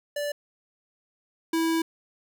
square tone pair in turn, 583 / 327.2 Hz, D5 / E4, -13 / -13 cents, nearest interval minor seventh, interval 1000 cents, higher first, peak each -28 / -23 dBFS, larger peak second, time 0.16-0.32 / 1.53-1.82 s, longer second, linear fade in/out 5 ms, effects none

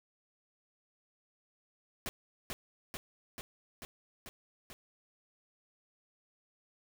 pink noise with echo, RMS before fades -38 dBFS, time 2.06-2.09 s, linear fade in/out 0 ms, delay 440 ms, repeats 6, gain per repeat -2 dB, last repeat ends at 4.73 s, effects none

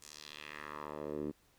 10% pulse tone with band-pass filter sweep, 74.7 Hz, D2, 30 cents sharp, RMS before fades -44 dBFS, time 0.01-1.32 s, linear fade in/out 20 ms, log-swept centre 7900 to 280 Hz, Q 1.9, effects pink hiss -69 dBFS RMS until 1.58 s

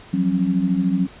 sine tone cluster, 174 / 187.5 / 271 Hz, F3 / F#3 / C#4, -6 / +23 / -39 cents, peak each -23 / -19 / -22 dBFS, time 0.13-1.07 s, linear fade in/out 10 ms, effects pink hiss -44 dBFS RMS until 1.2 s + resampled to 8000 Hz

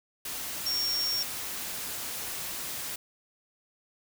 sine tone in noise, 5530 Hz, F8, 18 cents flat, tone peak -27 dBFS, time 0.66-1.23 s, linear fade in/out 5 ms, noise white, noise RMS -36 dBFS, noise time 0.25-2.96 s, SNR +6 dB, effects none

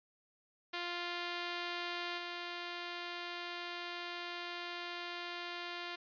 5% pulse tone with level steps, 349.2 Hz, F4, in tune, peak -26 / -29 dBFS, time 0.73-5.96 s, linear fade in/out 10 ms, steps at 2.17 s, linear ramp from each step 20 ms, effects resampled to 11025 Hz

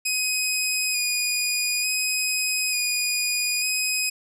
15% pulse tone with vibrato, 2489 Hz, D#7, in tune, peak -15 dBFS, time 0.05-4.1 s, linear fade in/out 10 ms, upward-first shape square, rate 0.56 Hz, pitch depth 20 cents each way, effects none

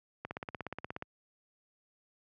click train, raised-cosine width 0.5 ms, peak -23 dBFS, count 14, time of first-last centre 0.25-1.024 s, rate 16.8 Hz, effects high-pass 80 Hz 12 dB/octave

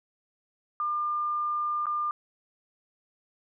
sine tone with dropouts, 1200 Hz, D6, 37 cents sharp, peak -26 dBFS, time 0.8-2.11 s, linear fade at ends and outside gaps 1 ms, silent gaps 1.857-1.867 s, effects none

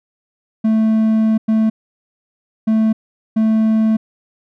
triangle tone bursts at uneven times, 220 Hz, A3, in tune, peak -9 dBFS, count 4, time 0.64-1.38 / 1.48-1.7 / 2.67-2.93 / 3.36-3.97 s, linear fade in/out 10 ms, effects none

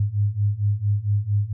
sine beating tone pair, 100.5 / 104.9 Hz, G2 / G#2, +44 / +18 cents, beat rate 4.4 Hz, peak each -23 / -21 dBFS, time 0-1.53 s, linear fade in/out 5 ms, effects none

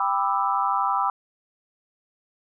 sine chord, E minor seventh, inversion first, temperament just, 791.1 / 988.9 / 1186.7 / 1318.5 Hz, G5 / B5 / D6 / E6, +16 / +2 / +18 / 0 cents, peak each -26 / -25 / -26 / -27 dBFS, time 0-1.1 s, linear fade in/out 2 ms, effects none

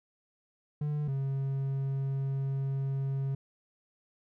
triangle tone pair in turn, 148.5 / 136.07 Hz, D3 / C#3, +20 / -32 cents, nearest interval major second, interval 152 cents, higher first, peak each -27 dBFS, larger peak neither, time 0.81-1.08 / 1.08-3.35 s, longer second, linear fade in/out 5 ms, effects none

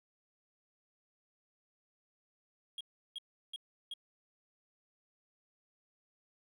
triangle tone bursts, 3269 Hz, G#7, 28 cents flat, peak -38 dBFS, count 4, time 2.78-3.938 s, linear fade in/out 2 ms, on 27 ms, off 350 ms, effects none

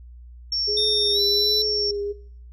sine tone, 5470 Hz, F8, 37 cents flat, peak -22 dBFS, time 0.52-1.91 s, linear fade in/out 2 ms
sine tone with vibrato, 416 Hz, G#4, 3 cents sharp, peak -25 dBFS, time 0.67-2.13 s, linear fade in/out 20 ms, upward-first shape triangle, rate 1.3 Hz, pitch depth 49 cents each way
triangle tone with pitch glide, 3648 to 3978 Hz, A#7 to B7, -38 to +12 cents, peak -20 dBFS, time 0.77-1.62 s, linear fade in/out 2 ms, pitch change +150 cents, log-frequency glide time 1.12-1.2 s
effects noise-tail reverb RT60 0.6 s tail -20 dB re dry + added 60 Hz sine -40 dBFS peak until 2.52 s

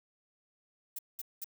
violet noise bursts, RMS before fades -39 dBFS, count 3, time 0.96-1.444 s, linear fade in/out 5 ms, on 28 ms, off 200 ms, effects none

